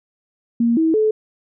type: tone with pitch steps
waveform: sine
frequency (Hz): 233.9 / 322.2 / 432.6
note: A#3 / E4 / A4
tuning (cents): +6 / -39 / -29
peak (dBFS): -13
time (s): 0.6-1.11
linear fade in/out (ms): 5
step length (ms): 170
effects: none